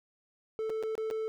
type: tone with dropouts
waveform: triangle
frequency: 440 Hz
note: A4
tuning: in tune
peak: -29 dBFS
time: 0.59-1.28 s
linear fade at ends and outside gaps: 0 ms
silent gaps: 0.696-0.701 / 0.827-0.835 / 0.953-0.979 / 1.102-1.11 s
effects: none